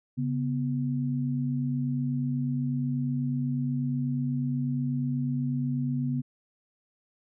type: tone pair together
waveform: sine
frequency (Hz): 138.59 / 246.8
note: C#3 / B3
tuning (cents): 0 / -1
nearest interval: minor seventh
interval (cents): 999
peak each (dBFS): -28 / -29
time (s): 0.17-6.22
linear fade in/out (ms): 20
effects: none